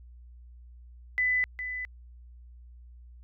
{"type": "tone with echo", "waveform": "sine", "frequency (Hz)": 2000, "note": "B6", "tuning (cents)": 21, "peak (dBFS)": -23, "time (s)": [1.18, 1.44], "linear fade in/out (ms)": 0, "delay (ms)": 410, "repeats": 1, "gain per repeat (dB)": -9, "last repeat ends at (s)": 1.85, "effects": ["added 60 Hz sine -47 dBFS peak until 3.23 s"]}